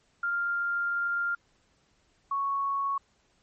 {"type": "tone pair in turn", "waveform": "sine", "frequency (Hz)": [1396.9, 1108.7], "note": ["F6", "C#6"], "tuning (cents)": [0, 0], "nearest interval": "major third", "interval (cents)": 400, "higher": "first", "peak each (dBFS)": -26, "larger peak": "neither", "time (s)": [[0.23, 1.35], [2.31, 2.98]], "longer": "first", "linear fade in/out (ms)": 5, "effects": ["pink hiss -68 dBFS RMS until 3.42 s", "MP3 32 kbps"]}